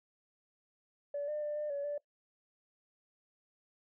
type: tone with pitch steps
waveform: sine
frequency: 575 / 601 / 594 / 599 / 567 / 583 Hz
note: D5 / D5 / D5 / D5 / C#5 / D5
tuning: -37 / +40 / +20 / +34 / +39 / -13 cents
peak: -33 dBFS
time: 1.14-1.98 s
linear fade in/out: 5 ms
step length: 140 ms
effects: noise-tail reverb RT60 0.1 s tail -21 dB re dry + tanh soft clip ceiling -30 dBFS